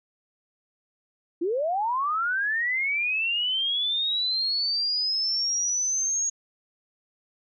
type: linear sweep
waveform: sine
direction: up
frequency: 316.1 to 6645 Hz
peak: -23 dBFS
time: 1.41-6.3 s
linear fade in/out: 10 ms
effects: none